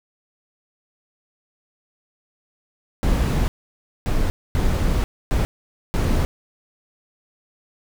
brown noise bursts at uneven times, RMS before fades -19 dBFS, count 5, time 3.03-3.48 / 4.06-4.3 / 4.55-5.04 / 5.31-5.45 / 5.94-6.25 s, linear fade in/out 0 ms, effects none

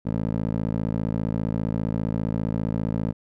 15% pulse tone with band-pass filter, 55 Hz, A1, in tune, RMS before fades -26 dBFS, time 0.05-3.13 s, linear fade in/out 20 ms, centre 250 Hz, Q 0.9, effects none

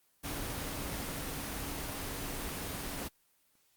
sine tone in noise, 281.2 Hz, C#4, 25 cents sharp, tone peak -47 dBFS, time 0.23-3.09 s, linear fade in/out 20 ms, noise pink, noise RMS -38 dBFS, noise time 0.23-3.09 s, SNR -12 dB, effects white hiss -71 dBFS RMS until 3.76 s + Opus 24 kbps

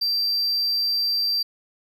triangle tone, 4699 Hz, D8, in tune, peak -19 dBFS, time 0.01-1.43 s, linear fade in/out 10 ms, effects none

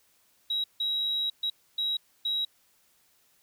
sine tone bursts at uneven times, 3851 Hz, B7, 44 cents flat, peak -25 dBFS, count 5, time 0.5-0.64 / 0.8-1.3 / 1.43-1.5 / 1.78-1.97 / 2.25-2.45 s, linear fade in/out 5 ms, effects tanh soft clip ceiling -22 dBFS + white hiss -66 dBFS RMS until 3.42 s

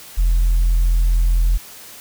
sine tone, 42.3 Hz, E1, 45 cents sharp, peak -10 dBFS, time 0.17-1.58 s, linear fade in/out 20 ms, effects tanh soft clip ceiling -10 dBFS + white hiss -39 dBFS RMS until 2 s

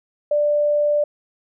sine tone, 590 Hz, D5, 8 cents sharp, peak -15 dBFS, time 0.31-1.04 s, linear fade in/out 5 ms, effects none

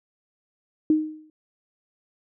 sine tone with exponential decay, 310 Hz, D#4, 6 cents flat, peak -13 dBFS, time 0.9-1.3 s, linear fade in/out 2 ms, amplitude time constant 85 ms, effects none

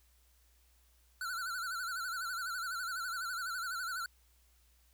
square tone with vibrato, 1426 Hz, F6, 36 cents sharp, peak -37 dBFS, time 1.21-4.06 s, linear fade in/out 2 ms, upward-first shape sine, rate 12 Hz, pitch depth 110 cents each way, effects added 60 Hz sine -66 dBFS peak until 4.93 s + white hiss -71 dBFS RMS until 4.93 s

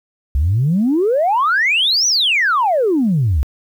sine exponential two-way sweep, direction up then down, 63.8 to 6120 to 63.8 Hz, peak -11 dBFS, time 0.35-3.43 s, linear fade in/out 0 ms, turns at 2.07 s, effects tanh soft clip ceiling -8 dBFS + 8-bit

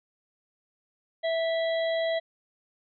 harmonic tone, 657 Hz, E5, 6 cents flat, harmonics 1 / 3 / 5 / 6, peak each -25 / -35 / -39 / -41 dBFS, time 1.23-2.2 s, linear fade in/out 20 ms, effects none

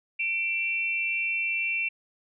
sine tone pair together, 2349 / 2699 Hz, D7 / E7, 0 / +40 cents, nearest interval major second, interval 240 cents, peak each -28 dBFS, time 0.19-1.89 s, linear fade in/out 10 ms, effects none

